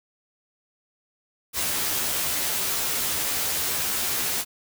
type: noise with comb filter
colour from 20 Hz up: white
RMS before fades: -26 dBFS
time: 1.53-4.45 s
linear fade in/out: 50 ms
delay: 13 ms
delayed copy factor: +0.75
effects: none